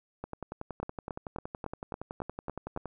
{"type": "two click trains", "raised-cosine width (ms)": 1, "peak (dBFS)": [-23, -21], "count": [29, 8], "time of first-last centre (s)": [[0.24, 2.857], [0.83, 2.774]], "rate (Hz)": [10.7, 3.6], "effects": []}